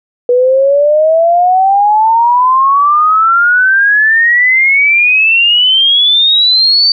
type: exponential sweep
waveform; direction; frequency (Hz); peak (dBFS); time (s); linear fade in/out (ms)
sine; up; 485.2 to 4616; -5; 0.29-6.92; 2
effects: none